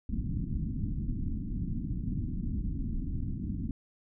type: low-pass noise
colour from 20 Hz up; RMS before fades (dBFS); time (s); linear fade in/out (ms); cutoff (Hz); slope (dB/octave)
pink; -33; 0.09-3.71; 2; 280; 48
effects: none